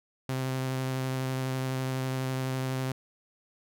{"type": "tone with vibrato", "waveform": "sawtooth", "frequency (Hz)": 130.81, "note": "C3", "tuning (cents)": 0, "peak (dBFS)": -25, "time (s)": [0.29, 2.92], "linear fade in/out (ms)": 2, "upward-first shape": "triangle", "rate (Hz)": 12, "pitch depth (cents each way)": 15, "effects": []}